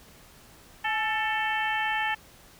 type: harmonic tone with a mistuned harmonic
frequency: 442.8 Hz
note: A4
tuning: 11 cents sharp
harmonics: 2 / 3 / 4 / 5 / 6 / 7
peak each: -29 / -38 / -29 / -35 / -35 / -37 dBFS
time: 0.84-2.15 s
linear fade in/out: 10 ms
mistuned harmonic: 2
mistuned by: -57 cents
effects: pink hiss -53 dBFS RMS until 2.59 s